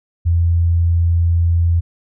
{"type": "tone", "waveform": "sine", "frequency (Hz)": 84.8, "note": "E2", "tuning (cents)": 50, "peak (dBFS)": -11, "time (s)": [0.25, 1.81], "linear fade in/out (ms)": 20, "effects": []}